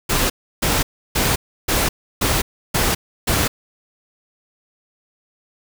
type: noise bursts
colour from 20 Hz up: pink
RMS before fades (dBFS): -18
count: 7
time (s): 0.09-3.48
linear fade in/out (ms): 10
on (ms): 210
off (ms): 320
effects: none